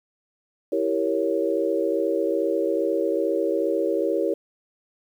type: chord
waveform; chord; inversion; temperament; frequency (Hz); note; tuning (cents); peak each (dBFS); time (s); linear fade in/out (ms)
sine; E diminished seventh; none; equal; 329.6 / 392 / 466.2 / 554.4; E4 / G4 / Bb4 / Db5; 0 / 0 / 0 / 0; -26; 0.72-4.34; 5
effects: 9-bit